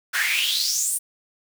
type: noise with high-pass filter sweep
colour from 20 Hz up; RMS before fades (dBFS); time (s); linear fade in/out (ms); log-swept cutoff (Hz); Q
pink; -23; 0.13-0.99; 20; 1500 to 10000; 6.3
effects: none